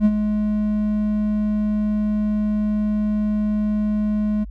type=tone with ADSR envelope; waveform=triangle; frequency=211.1 Hz; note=G#3; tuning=29 cents sharp; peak=-8 dBFS; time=0-4.45 s; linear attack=53 ms; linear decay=48 ms; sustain=-8 dB; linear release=22 ms; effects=added 50 Hz sine -31 dBFS peak until 4.5 s